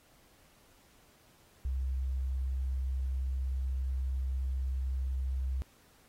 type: tone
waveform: sine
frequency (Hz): 65.41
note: C2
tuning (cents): 0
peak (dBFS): -30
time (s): 1.65-5.62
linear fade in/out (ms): 0
effects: pink hiss -64 dBFS RMS until 6.08 s + AAC 48 kbps

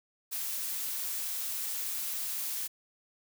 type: noise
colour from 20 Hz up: blue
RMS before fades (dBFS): -35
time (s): 0.31-2.68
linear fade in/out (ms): 20
effects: none

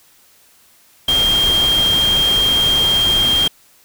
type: tone in noise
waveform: sine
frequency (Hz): 3204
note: G7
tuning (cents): +37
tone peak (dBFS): -12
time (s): 1.08-3.48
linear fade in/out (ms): 5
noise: pink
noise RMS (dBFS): -23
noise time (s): 1.08-3.48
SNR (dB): +8
effects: white hiss -51 dBFS RMS until 3.84 s

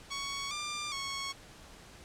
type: tone with pitch steps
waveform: 10% pulse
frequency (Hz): 1115 / 1191 / 1103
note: C#6 / D6 / C#6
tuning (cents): +10 / +24 / -9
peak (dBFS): -27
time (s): 0.1-1.33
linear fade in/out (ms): 20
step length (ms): 410
effects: pink hiss -53 dBFS RMS until 2.04 s + low-pass 9000 Hz 12 dB/octave

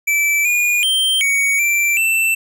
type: tone with pitch steps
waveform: square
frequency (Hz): 2320 / 2437 / 3140 / 2241 / 2348 / 2670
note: D7 / D#7 / G7 / C#7 / D7 / E7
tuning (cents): -22 / -37 / +2 / +18 / -1 / +22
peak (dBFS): -14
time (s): 0.07-2.35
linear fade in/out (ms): 10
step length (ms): 380
effects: none

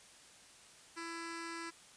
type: tone with notch filter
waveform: 10% pulse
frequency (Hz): 333.6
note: E4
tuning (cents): +21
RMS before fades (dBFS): -44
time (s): 0.96-1.71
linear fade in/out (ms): 20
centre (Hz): 680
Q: 1.7
effects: white hiss -59 dBFS RMS until 1.96 s + resampled to 22050 Hz

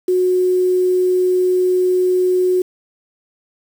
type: tone with quantisation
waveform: sine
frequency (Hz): 366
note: F#4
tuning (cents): -19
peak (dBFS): -12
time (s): 0.08-2.62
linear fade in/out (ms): 5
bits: 6
effects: none

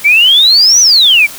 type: exponential two-way sweep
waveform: sine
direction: up then down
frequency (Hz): 2243 to 6100 to 2243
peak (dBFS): -3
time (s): 0.04-1.27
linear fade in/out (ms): 20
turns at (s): 0.8
effects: white hiss -28 dBFS RMS until 1.38 s

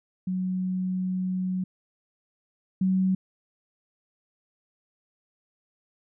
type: tone pair in turn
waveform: sine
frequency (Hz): 185 / 187.91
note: F#3 / F#3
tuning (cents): 0 / +27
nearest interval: unison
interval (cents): 27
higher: second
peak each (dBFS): -25 / -20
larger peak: second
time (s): 0.27-1.64 / 2.81-3.15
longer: first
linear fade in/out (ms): 5
effects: none

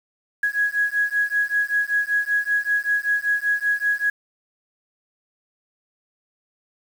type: beating tone pair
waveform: sine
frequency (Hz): 1663 / 1668.2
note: G#6 / G#6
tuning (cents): +2 / +7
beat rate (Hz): 5.2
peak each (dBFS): -22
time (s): 0.43-4.1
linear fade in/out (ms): 5
effects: 7-bit

